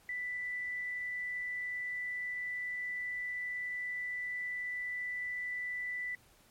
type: tone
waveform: sine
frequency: 1981 Hz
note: B6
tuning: 5 cents sharp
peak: -35 dBFS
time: 0.09-6.15 s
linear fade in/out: 2 ms
effects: pink hiss -64 dBFS RMS until 6.5 s + MP3 64 kbps